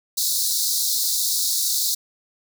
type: high-pass noise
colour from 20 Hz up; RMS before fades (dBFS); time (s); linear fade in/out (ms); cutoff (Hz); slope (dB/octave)
pink; -22; 0.17-1.95; 10; 3800; 96
effects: none